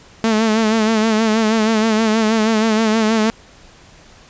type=tone with vibrato; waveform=sawtooth; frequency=220 Hz; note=A3; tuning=in tune; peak=-9 dBFS; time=0.24-3.3 s; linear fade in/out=0 ms; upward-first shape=sine; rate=6.3 Hz; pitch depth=54 cents each way; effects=pink hiss -45 dBFS RMS until 4.29 s + resampled to 16000 Hz